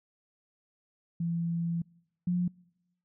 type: tone pair in turn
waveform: sine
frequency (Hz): 168.8 / 177.64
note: E3 / F3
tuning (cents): +41 / +30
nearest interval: minor second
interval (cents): 89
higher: second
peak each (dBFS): -28 / -25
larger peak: second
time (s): 1.2-1.82 / 2.27-2.48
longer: first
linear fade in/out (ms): 5
effects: noise-tail reverb RT60 0.9 s tail -26 dB re dry